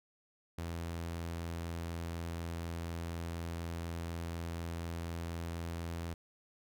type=tone; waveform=sawtooth; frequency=84.1 Hz; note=E2; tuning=35 cents sharp; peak=-34 dBFS; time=0.58-6.14 s; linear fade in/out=5 ms; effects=none